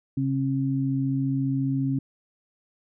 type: tone pair together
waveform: sine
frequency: 135.52 / 270.1 Hz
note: C#3 / C#4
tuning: -39 / -45 cents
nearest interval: octave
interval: 1194 cents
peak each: -25 dBFS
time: 0.17-1.99 s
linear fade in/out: 5 ms
effects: none